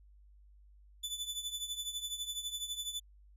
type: tone with tremolo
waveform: sawtooth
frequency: 3488 Hz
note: A7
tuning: 16 cents flat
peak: -31 dBFS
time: 1.03-3 s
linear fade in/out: 10 ms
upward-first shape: triangle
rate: 12 Hz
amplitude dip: 80%
effects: added 50 Hz sine -57 dBFS peak until 3.36 s + resampled to 32000 Hz

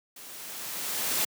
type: noise with level ramp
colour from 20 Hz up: white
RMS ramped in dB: -46 to -26 dBFS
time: 0.16-1.25 s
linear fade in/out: 5 ms
effects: high-pass 150 Hz 12 dB/octave

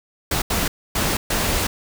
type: noise bursts at uneven times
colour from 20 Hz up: pink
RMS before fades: -21 dBFS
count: 4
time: 0.31-0.42 / 0.5-0.68 / 0.95-1.17 / 1.3-1.67 s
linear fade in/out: 5 ms
effects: none

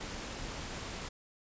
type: noise with amplitude modulation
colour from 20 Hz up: pink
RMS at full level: -39 dBFS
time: 0-1.09 s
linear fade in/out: 10 ms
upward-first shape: sine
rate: 227 Hz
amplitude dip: 45%
effects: resampled to 16000 Hz

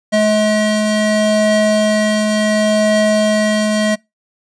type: tone pair together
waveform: square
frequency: 213.2 / 638.9 Hz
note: G#3 / D#5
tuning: +46 / +46 cents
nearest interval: octave + perfect fifth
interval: 1900 cents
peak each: -15 dBFS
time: 0.12-3.96 s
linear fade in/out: 20 ms
effects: noise-tail reverb RT60 0.2 s tail -25 dB re dry + resampled to 22050 Hz

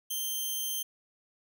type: tone with amplitude modulation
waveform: 5% pulse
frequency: 3136 Hz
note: G7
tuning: in tune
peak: -21 dBFS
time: 0.1-0.83 s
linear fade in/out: 10 ms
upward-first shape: sine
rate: 285 Hz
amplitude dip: 40%
effects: none

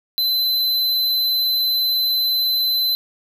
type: tone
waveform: square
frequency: 4043 Hz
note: B7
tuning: 40 cents sharp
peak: -17 dBFS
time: 0.18-2.95 s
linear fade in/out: 0 ms
effects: none

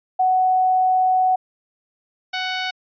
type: tone pair in turn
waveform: sine / 10% pulse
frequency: 744 / 744 Hz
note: F#5 / F#5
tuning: +9 / +9 cents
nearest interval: unison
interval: 0 cents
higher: neither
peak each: -14 dBFS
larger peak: neither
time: 0.19-1.36 / 2.33-2.71 s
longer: first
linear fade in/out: 10 ms
effects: resampled to 11025 Hz

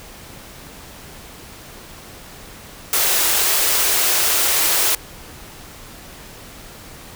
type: high-pass noise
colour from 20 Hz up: white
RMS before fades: -17 dBFS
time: 2.93-4.95 s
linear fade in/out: 2 ms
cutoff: 310 Hz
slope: 96 dB/octave
effects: pink hiss -39 dBFS RMS until 7.15 s

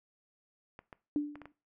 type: clicks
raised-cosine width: 0.5 ms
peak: -32 dBFS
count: 5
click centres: 0.791 / 0.928 / 1.356 / 1.417 / 1.456 s
type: tone with exponential decay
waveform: sine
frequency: 293.7 Hz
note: D4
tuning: in tune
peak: -25 dBFS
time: 1.16-1.52 s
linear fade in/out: 1 ms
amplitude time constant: 77 ms
effects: noise-tail reverb RT60 0.3 s tail -19 dB re dry

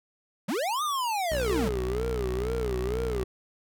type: linear two-way sweep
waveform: square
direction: up then down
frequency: 160 to 1244.5 to 160 Hz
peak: -27 dBFS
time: 0.48-1.69 s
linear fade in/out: 10 ms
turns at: 0.83 s
type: tone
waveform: sawtooth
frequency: 61.74 Hz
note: B1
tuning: in tune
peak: -26 dBFS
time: 1.31-3.24 s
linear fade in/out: 10 ms
type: tone with vibrato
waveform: triangle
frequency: 415.3 Hz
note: G#4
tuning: in tune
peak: -27 dBFS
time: 1.48-3.24 s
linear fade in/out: 10 ms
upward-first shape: sine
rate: 2.1 Hz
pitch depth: 190 cents each way
effects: none

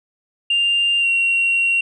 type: tone with pitch glide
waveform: sine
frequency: 2794 to 2746 Hz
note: F7 to F7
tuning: 0 to -30 cents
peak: -13 dBFS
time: 0.5-1.81 s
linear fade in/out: 5 ms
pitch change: -30 cents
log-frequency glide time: 0.99-1.07 s
effects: tanh soft clip ceiling -11 dBFS

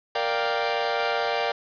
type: chord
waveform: sawtooth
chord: G minor seventh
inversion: first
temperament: equal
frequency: 466.2 / 587.3 / 698.5 / 784 Hz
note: Bb4 / D5 / F5 / G5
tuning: 0 / 0 / 0 / 0 cents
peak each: -25 dBFS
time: 0.15-1.52 s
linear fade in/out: 5 ms
effects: resampled to 11025 Hz + 7-bit

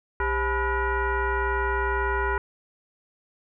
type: tone with frequency modulation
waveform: sine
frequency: 523.3 Hz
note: C5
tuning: in tune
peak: -22 dBFS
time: 0.2-2.38 s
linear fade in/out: 2 ms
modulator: 461 Hz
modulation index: 2.6
effects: none

